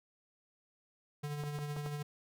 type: tone with tremolo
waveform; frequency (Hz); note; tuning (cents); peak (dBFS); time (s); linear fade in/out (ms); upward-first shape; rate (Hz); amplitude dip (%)
square; 146.83; D3; 0; -36; 1.23-2.03; 10; triangle; 13; 45
type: clicks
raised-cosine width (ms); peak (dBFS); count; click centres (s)
1; -30; 4; 1.437 / 1.588 / 1.765 / 1.862
effects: none